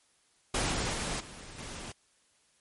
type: noise with level steps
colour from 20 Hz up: pink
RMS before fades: -30 / -32 / -34 / -47 / -42 dBFS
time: 0.54-1.92 s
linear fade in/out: 5 ms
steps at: 0.72 / 0.93 / 1.2 / 1.58 s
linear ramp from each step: 5 ms
effects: white hiss -68 dBFS RMS until 2.6 s + MP3 48 kbps